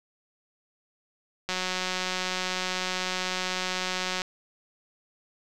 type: click train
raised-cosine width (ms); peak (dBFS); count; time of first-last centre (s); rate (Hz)
0.2; -12; 503; 1.49-4.218; 184
effects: none